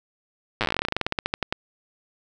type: slowing click train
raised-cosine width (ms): 0.3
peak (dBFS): -7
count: 26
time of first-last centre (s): 0.61-1.525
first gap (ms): 8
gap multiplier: 1.11
effects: none